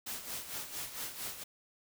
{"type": "noise with tremolo", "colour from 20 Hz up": "white", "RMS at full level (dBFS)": -39, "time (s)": [0.06, 1.44], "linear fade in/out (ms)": 10, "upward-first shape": "sine", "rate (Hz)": 4.4, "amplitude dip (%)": 65, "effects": []}